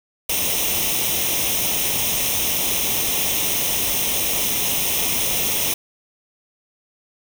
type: noise with comb filter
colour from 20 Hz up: white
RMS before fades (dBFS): -21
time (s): 0.29-5.74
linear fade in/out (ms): 5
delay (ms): 0.33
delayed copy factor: +0.7
effects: none